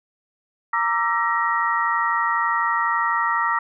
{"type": "tone cluster", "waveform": "sine", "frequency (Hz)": [928, 1170, 1342, 1892], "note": ["A#5", "D6", "E6", "A#6"], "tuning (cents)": [-8, -7, 31, 25], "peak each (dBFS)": -24, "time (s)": [0.73, 3.59], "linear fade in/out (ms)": 5, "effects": []}